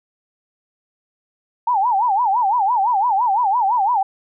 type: tone with vibrato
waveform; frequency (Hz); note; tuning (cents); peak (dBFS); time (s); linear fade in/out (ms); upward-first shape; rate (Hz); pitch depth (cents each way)
sine; 874; A5; -12; -14; 1.67-4.03; 5; sine; 5.9; 230
effects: none